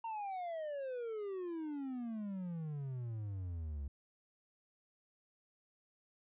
triangle exponential sweep, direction down, 927 to 67.8 Hz, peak -37 dBFS, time 0.04-3.88 s, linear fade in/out 5 ms, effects resampled to 8000 Hz

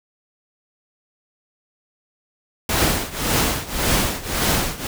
pink noise with tremolo, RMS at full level -17 dBFS, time 2.69-4.87 s, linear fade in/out 2 ms, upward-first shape triangle, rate 1.8 Hz, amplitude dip 90%, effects none

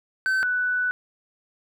triangle / sine tone pair in turn, 1533 / 1488.5 Hz, G6 / F#6, -39 / +10 cents, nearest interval minor second, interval 51 cents, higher first, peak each -18 / -21 dBFS, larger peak first, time 0.26-0.43 / 0.43-0.91 s, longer second, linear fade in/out 0 ms, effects none

